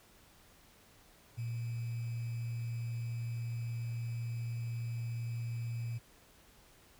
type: tone with sample-and-hold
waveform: sine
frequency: 117 Hz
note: A#2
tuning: 7 cents sharp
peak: -35 dBFS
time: 1.37-5.99 s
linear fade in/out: 20 ms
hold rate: 2450 Hz
effects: pink hiss -62 dBFS RMS until 6.99 s